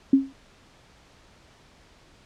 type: tone with exponential decay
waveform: sine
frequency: 270.8 Hz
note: C#4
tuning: 40 cents flat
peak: -10 dBFS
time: 0.13-0.33 s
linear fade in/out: 5 ms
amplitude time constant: 42 ms
effects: pink hiss -55 dBFS RMS until 2.25 s + low-pass 6000 Hz 12 dB/octave